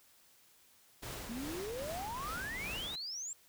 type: noise with tremolo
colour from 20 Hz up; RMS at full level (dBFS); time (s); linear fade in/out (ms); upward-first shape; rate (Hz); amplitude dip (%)
pink; -43; 1.02-2.96; 10; triangle; 2.5; 40
type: exponential sweep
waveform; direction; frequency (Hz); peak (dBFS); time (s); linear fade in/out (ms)
sine; up; 220 to 7610; -39; 1.29-3.33; 2
effects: white hiss -65 dBFS RMS until 3.48 s